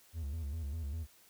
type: tone with vibrato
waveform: triangle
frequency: 75.8 Hz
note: D#2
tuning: 45 cents flat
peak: -34 dBFS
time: 0.13-1.07 s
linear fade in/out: 50 ms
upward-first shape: square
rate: 5 Hz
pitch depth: 130 cents each way
effects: white hiss -63 dBFS RMS until 1.29 s